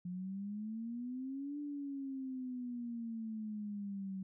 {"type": "exponential two-way sweep", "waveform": "sine", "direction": "up then down", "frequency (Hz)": [176.4, 293.7, 188.9], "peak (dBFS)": -39, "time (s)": [0.05, 4.23], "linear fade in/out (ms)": 5, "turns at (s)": 1.59, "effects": []}